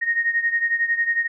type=beating tone pair; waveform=sine; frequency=1858 / 1869 Hz; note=A#6 / A#6; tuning=-6 / +4 cents; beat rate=11 Hz; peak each=-20 / -24 dBFS; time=0.01-1.28 s; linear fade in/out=20 ms; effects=none